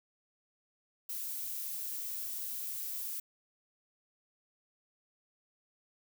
violet noise, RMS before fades -39 dBFS, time 1.09-3.2 s, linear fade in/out 5 ms, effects none

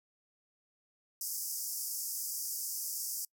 white band-pass noise, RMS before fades -38 dBFS, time 1.21-3.25 s, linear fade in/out 2 ms, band 4900 to 16000 Hz, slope 96 dB/octave, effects noise-tail reverb RT60 0.1 s tail -26 dB re dry

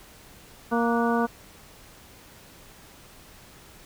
harmonic tone with a mistuned harmonic, 233.7 Hz, A#3, 5 cents sharp, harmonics 1 / 2 / 3 / 4 / 5 / 6, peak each -24 / -27 / -29 / -30 / -31 / -32 dBFS, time 0.71-1.27 s, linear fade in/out 20 ms, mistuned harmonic 6, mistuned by +79 cents, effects pink hiss -50 dBFS RMS until 3.85 s

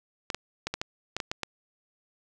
clicks, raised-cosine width 0.2 ms, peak -13 dBFS, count 9, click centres 0.302 / 0.346 / 0.67 / 0.74 / 0.815 / 1.166 / 1.202 / 1.315 / 1.433 s, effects none

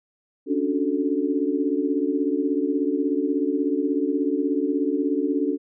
sine chord, D major seventh, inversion third, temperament equal, 277.2 / 293.7 / 370 / 440 Hz, C#4 / D4 / F#4 / A4, 0 / 0 / 0 / 0 cents, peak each -25 / -24 / -28 / -28 dBFS, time 0.46-5.58 s, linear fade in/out 50 ms, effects none

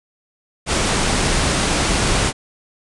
pink low-pass noise, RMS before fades -18 dBFS, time 0.66-2.33 s, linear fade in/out 50 ms, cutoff 10000 Hz, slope 96 dB/octave, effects none

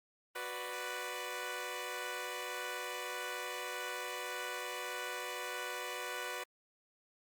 10% pulse chord, B minor, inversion second, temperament equal, 370 / 493.9 / 587.3 Hz, F#4 / B4 / D5, 0 / 0 / 0 cents, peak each -37 / -33 / -37 dBFS, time 0.35-6.44 s, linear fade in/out 10 ms, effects Opus 32 kbps

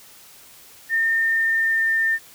sine tone with pitch glide, 1816 to 1803.5 Hz, A#6 to A6, -46 to +42 cents, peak -17 dBFS, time 0.89-2.19 s, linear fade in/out 50 ms, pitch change -12 cents, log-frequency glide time 1.16-1.94 s, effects white hiss -47 dBFS RMS until 2.34 s

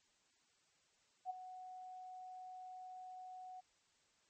sine tone with ADSR envelope, 740 Hz, F#5, in tune, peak -37 dBFS, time 1.25-3.61 s, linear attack 51 ms, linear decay 14 ms, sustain -12 dB, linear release 16 ms, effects white hiss -75 dBFS RMS until 4.29 s + MP3 32 kbps

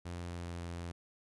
sawtooth tone with pitch glide, 87.2 to 85.9 Hz, F2 to F2, -2 to -28 cents, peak -36 dBFS, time 0.05-0.92 s, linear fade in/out 10 ms, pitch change -26 cents, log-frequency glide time 0.17-0.67 s, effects resampled to 24000 Hz

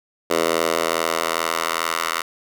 10% pulse tone with high-pass filter sweep, 82.41 Hz, E2, in tune, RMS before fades -22 dBFS, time 0.3-2.22 s, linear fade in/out 5 ms, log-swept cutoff 480 to 1200 Hz, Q 1.3, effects none

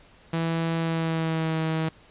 sawtooth tone with pitch glide, 164.81 to 159.93 Hz, E3 to D#3, 0 to +48 cents, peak -20 dBFS, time 0.33-1.89 s, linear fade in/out 5 ms, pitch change -52 cents, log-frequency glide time 0.78-1.59 s, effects pink hiss -54 dBFS RMS until 2.1 s + resampled to 8000 Hz

